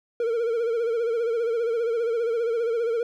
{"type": "tone with vibrato", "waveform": "triangle", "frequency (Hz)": 463.1, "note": "A#4", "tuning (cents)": -11, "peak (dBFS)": -20, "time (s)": [0.2, 3.03], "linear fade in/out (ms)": 2, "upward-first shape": "sine", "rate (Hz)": 15, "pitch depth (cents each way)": 66, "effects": []}